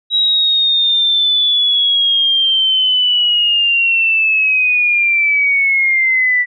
sine linear sweep, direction down, 3863 to 1960 Hz, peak -10 dBFS, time 0.1-6.46 s, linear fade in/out 50 ms, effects none

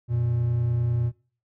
triangle tone pair together, 89.68 / 119.6 Hz, F2 / A#2, +46 / +45 cents, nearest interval perfect fourth, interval 499 cents, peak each -29 / -20 dBFS, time 0.08-1.12 s, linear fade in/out 50 ms, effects noise-tail reverb RT60 0.4 s tail -21 dB re dry

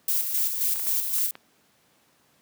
violet noise with tremolo, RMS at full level -24 dBFS, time 0.08-1.31 s, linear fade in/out 2 ms, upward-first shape square, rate 3.8 Hz, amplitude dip 45%
clicks, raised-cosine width 0.3 ms, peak -24 dBFS, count 5, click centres 0.76 / 0.796 / 0.869 / 1.184 / 1.354 s
effects pink hiss -63 dBFS RMS until 2.41 s + high-pass 150 Hz 12 dB/octave

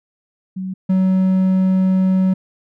sine / triangle tone pair in turn, 187.8 / 187.8 Hz, F#3 / F#3, +26 / +26 cents, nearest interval unison, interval 0 cents, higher neither, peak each -22 / -10 dBFS, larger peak second, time 0.56-0.74 / 0.89-2.34 s, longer second, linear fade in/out 10 ms, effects none

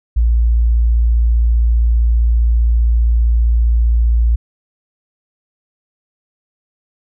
sine tone, 57.6 Hz, A#1, 20 cents flat, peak -9 dBFS, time 0.16-4.36 s, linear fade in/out 10 ms, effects none

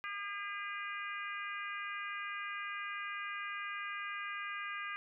harmonic tone, 404.7 Hz, G#4, 45 cents flat, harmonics 3 / 4 / 5 / 6 / 7, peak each -43 / -44 / -45 / -46 / -52 dBFS, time 0.04-4.96 s, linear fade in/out 0 ms, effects none

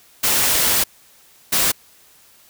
white noise bursts at uneven times, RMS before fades -17 dBFS, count 2, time 0.23-0.84 / 1.52-1.72 s, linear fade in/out 10 ms, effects white hiss -51 dBFS RMS until 2.49 s

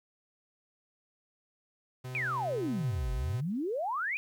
45% pulse tone, 127.5 Hz, C3, 44 cents flat, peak -38 dBFS, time 2.04-3.41 s, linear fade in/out 10 ms
sine exponential two-way sweep, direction down then up, 2529 to 46 to 2529 Hz, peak -30 dBFS, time 2.15-4.17 s, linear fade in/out 0 ms, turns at 3.12 s
effects 11-bit

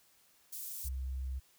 white high-pass noise, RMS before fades -43 dBFS, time 0.52-0.89 s, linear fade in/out 10 ms, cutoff 7500 Hz, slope 12 dB/octave
sine tone, 65.3 Hz, C2, 3 cents flat, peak -35 dBFS, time 0.84-1.4 s, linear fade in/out 20 ms
effects white hiss -67 dBFS RMS until 1.58 s

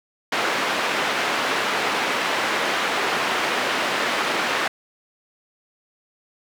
white band-pass noise, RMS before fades -23 dBFS, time 0.32-4.68 s, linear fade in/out 5 ms, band 280 to 2200 Hz, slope 12 dB/octave, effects none

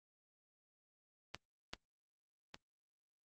clicks, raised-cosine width 0.2 ms, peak -25 / -24 / -30 dBFS, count 3, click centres 1.346 / 1.735 / 2.544 s, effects Opus 24 kbps

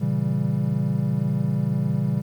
triangle chord, A# diminished seventh, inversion none, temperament equal, 116.54 / 138.59 / 164.81 / 196 Hz, A#2 / C#3 / E3 / G3, 0 / 0 / 0 / 0 cents, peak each -26 / -22 / -25 / -24 dBFS, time 0-2.22 s, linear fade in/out 20 ms, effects 9-bit

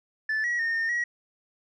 sine tone with pitch steps, 1749 / 1917 / 1834 / 1823 / 1911 Hz, A6 / A#6 / A#6 / A#6 / A#6, -11 / +48 / -29 / -39 / +43 cents, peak -22 dBFS, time 0.29-1.04 s, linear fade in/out 5 ms, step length 150 ms, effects tanh soft clip ceiling -23 dBFS

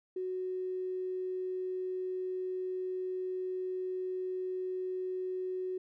triangle tone with tanh clipping, 370 Hz, F#4, in tune, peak -33 dBFS, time 0.16-5.78 s, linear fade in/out 5 ms, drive 3 dB, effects none

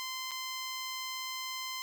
10% pulse tone with dropouts, 1037 Hz, C6, 16 cents flat, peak -28 dBFS, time 0-1.82 s, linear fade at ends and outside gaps 0 ms, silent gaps 0.31-0.316 s, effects none

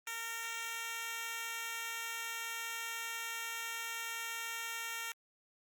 10% pulse tone with high-pass filter, 459.4 Hz, A#4, 25 cents flat, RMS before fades -41 dBFS, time 0.07-5.12 s, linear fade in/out 2 ms, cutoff 1400 Hz, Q 0.57, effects Opus 32 kbps

